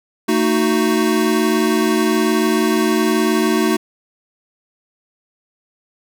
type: chord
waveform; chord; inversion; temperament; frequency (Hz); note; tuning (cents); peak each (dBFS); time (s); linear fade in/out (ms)
square; D# diminished; second; equal with one note detuned; 224.2 / 311.1 / 370; A3 / D#4 / F#4; +33 / 0 / 0; -19; 0.28-3.77; 10
effects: none